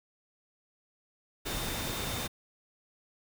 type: tone in noise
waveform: sine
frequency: 3628 Hz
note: A#7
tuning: 48 cents flat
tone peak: -43 dBFS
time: 1.45-2.28 s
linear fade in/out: 20 ms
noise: pink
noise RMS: -35 dBFS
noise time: 1.45-2.28 s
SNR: -11 dB
effects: none